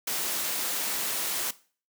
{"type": "noise", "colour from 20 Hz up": "white", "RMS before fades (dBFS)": -30, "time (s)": [0.07, 1.51], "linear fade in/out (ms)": 5, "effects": ["noise-tail reverb RT60 0.4 s tail -18 dB re dry", "high-pass 200 Hz 12 dB/octave"]}